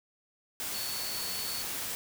sine tone in noise, 4438 Hz, C#8, 1 cent sharp, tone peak -38 dBFS, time 0.74-1.62 s, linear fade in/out 0 ms, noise white, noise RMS -36 dBFS, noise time 0.6-1.95 s, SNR -5 dB, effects none

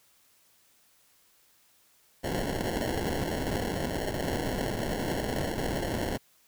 white noise with sample-and-hold, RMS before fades -31 dBFS, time 2.23-6.18 s, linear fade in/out 20 ms, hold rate 1225 Hz, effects white hiss -64 dBFS RMS until 6.47 s

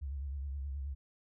sine tone with vibrato, 69.3 Hz, C#2, in tune, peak -36 dBFS, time 0.01-0.95 s, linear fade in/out 20 ms, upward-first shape sine, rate 9.5 Hz, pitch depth 84 cents each way, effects none

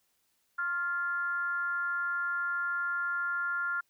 sine tone with frequency modulation, 1396.9 Hz, F6, in tune, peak -29 dBFS, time 0.58-3.81 s, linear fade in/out 10 ms, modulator 323 Hz, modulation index 0.45, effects white hiss -74 dBFS RMS until 3.89 s

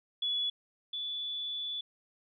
sine tone pair in turn, 3408 / 3456 Hz, G#7 / A7, +44 / -32 cents, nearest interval unison, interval 24 cents, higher second, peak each -29 / -34 dBFS, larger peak first, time 0.22-0.5 / 0.93-1.81 s, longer second, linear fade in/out 5 ms, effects none

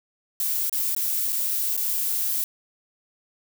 violet noise with dropouts, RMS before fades -25 dBFS, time 0.4-2.44 s, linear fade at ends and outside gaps 1 ms, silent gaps 0.696-0.727 / 0.949-0.964 / 1.323-1.327 / 1.767-1.776 s, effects none

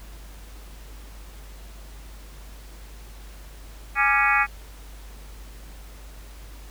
harmonic tone with a mistuned harmonic, 277.2 Hz, C#4, in tune, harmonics 3 / 4 / 5 / 6 / 7 / 8 / 9, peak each -25 / -25 / -25 / -25 / -25 / -25 / -25 dBFS, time 3.95-4.47 s, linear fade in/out 50 ms, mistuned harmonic 4, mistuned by +110 cents, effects added 50 Hz sine -40 dBFS peak until 6.7 s + pink hiss -49 dBFS RMS until 6.7 s

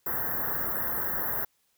white band-stop noise, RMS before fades -30 dBFS, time 0.06-1.45 s, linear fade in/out 5 ms, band 1900 to 12000 Hz, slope 96 dB/octave, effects white hiss -71 dBFS RMS until 1.77 s

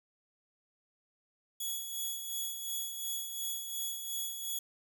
5% pulse tone with tremolo, 3373 Hz, G#7, 26 cents sharp, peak -26 dBFS, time 1.6-4.59 s, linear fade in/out 5 ms, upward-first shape sine, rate 2.8 Hz, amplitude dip 50%, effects none

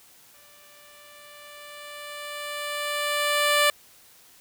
10% pulse tone with exponential growth, 587.3 Hz, D5, in tune, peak -9 dBFS, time 0.34-3.7 s, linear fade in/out 1 ms, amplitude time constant 730 ms, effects white hiss -54 dBFS RMS until 4.4 s

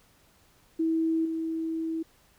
sine tone with level steps, 324.3 Hz, E4, 28 cents flat, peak -23 / -28 dBFS, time 0.79-2.03 s, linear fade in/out 10 ms, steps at 1.25 s, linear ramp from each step 5 ms, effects pink hiss -62 dBFS RMS until 2.38 s

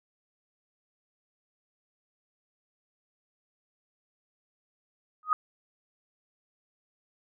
sine tone with exponential growth, 1250 Hz, D#6, 8 cents sharp, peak -16 dBFS, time 5.23-5.33 s, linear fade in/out 1 ms, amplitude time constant 20 ms, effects none

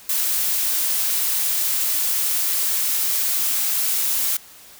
blue noise, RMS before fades -21 dBFS, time 0.09-4.37 s, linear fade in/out 5 ms, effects white hiss -45 dBFS RMS until 4.79 s

